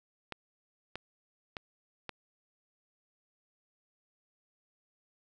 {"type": "clicks", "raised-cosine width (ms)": 0.3, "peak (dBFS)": -22, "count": 4, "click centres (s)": [0.323, 0.956, 1.568, 2.093], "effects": []}